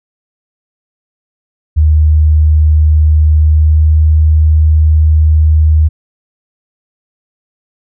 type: tone with pitch glide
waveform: sine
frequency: 76.9 to 77.66 Hz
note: D#2 to D#2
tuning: -20 to -3 cents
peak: -4 dBFS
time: 1.76-5.89 s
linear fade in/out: 20 ms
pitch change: +17 cents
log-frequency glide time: 3.38-3.99 s
effects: none